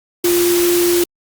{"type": "tone in noise", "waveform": "sine", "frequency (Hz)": 349.2, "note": "F4", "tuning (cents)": 0, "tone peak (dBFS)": -12, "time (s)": [0.24, 1.04], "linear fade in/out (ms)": 5, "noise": "white", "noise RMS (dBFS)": -20, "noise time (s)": [0.24, 1.04], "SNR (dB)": 5, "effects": ["Opus 48 kbps"]}